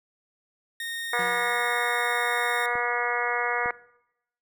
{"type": "tone", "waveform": "30% pulse", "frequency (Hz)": 1849, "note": "A#6", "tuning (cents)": -15, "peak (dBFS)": -28, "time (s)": [0.8, 2.66], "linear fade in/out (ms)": 2}
{"type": "harmonic tone", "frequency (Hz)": 241.1, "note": "B3", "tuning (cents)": -41, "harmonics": [2, 3, 4, 5, 6, 7, 8, 9], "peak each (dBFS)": [-32, -32, -32, -32, -32, -32, -32, -32], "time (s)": [1.13, 3.71], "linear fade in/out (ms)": 2}
{"type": "tone with exponential decay", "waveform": "sawtooth", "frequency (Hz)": 180, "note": "F#3", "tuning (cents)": -47, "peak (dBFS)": -32, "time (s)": [1.19, 2.07], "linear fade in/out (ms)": 2, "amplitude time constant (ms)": 190}
{"type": "clicks", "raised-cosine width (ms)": 2, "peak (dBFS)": [-28, -26], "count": 2, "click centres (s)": [2.755, 3.659]}
{"effects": ["noise-tail reverb RT60 0.8 s tail -20 dB re dry"]}